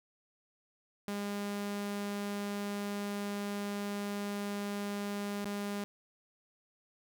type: tone with dropouts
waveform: sawtooth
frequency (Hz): 203.2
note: G#3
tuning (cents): -38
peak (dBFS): -31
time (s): 1.08-5.84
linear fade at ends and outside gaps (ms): 0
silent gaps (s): 5.445-5.455
effects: none